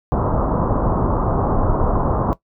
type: low-pass noise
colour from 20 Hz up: pink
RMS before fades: -18 dBFS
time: 0.12-2.33 s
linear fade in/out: 0 ms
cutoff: 1200 Hz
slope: 48 dB/octave
effects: noise-tail reverb RT60 0.1 s tail -17 dB re dry